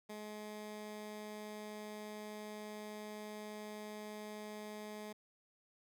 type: tone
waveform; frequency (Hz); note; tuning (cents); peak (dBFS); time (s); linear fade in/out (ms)
15% pulse; 211.7; G#3; +33; -39; 0.09-5.13; 10
effects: none